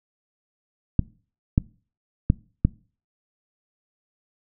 clicks, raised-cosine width 5 ms, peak -4 dBFS, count 4, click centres 0.993 / 1.579 / 2.301 / 2.65 s, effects noise-tail reverb RT60 0.4 s tail -23 dB re dry

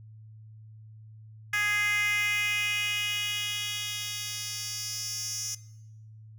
10% pulse tone with high-pass filter sweep, 415.3 Hz, G#4, in tune, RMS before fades -31 dBFS, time 1.53-5.55 s, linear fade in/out 5 ms, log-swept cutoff 1800 to 5800 Hz, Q 3.3, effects noise-tail reverb RT60 0.9 s tail -20 dB re dry + added 109 Hz sine -46 dBFS peak until 6.38 s

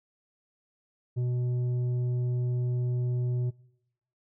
triangle tone with tanh clipping, 123.47 Hz, B2, in tune, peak -27 dBFS, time 1.16-3.51 s, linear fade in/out 20 ms, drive 11 dB, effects noise-tail reverb RT60 0.9 s tail -24 dB re dry

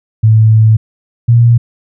sine tone pair in turn, 110 / 117.93 Hz, A2 / A#2, 0 / +21 cents, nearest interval minor second, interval 121 cents, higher second, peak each -3 dBFS, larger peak neither, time 0.23-0.77 / 1.28-1.58 s, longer first, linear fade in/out 10 ms, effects none

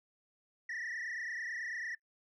sine tone with frequency modulation, 1865 Hz, A#6, in tune, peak -35 dBFS, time 0.69-1.95 s, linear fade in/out 5 ms, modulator 29.1 Hz, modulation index 3.6, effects noise-tail reverb RT60 0.1 s tail -22 dB re dry + tanh soft clip ceiling -36 dBFS

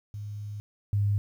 sine tone pair in turn, 103.83 / 101.93 Hz, G#2 / G#2, 0 / -32 cents, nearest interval unison, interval 32 cents, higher first, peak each -34 / -22 dBFS, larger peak second, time 0.14-0.6 / 0.93-1.18 s, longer first, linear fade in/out 0 ms, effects 10-bit

